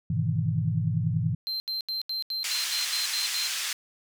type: chord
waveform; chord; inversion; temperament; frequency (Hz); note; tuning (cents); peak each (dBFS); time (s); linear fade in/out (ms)
sine; E major seventh; first; just; 103.01 / 123.61 / 154.51 / 164.81; G#2 / B2 / D#3 / E3; -14 / +2 / -12 / 0; -29; 0.1-1.35; 5
type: tone bursts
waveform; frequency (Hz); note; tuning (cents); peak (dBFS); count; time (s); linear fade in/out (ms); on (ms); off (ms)
triangle; 4128; C8; -24; -27; 10; 1.47-3.472; 0; 130; 78
type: band-pass noise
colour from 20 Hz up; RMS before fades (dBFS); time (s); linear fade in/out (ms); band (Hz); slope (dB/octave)
white; -31; 2.44-3.73; 2; 1800 to 6300; 12
effects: none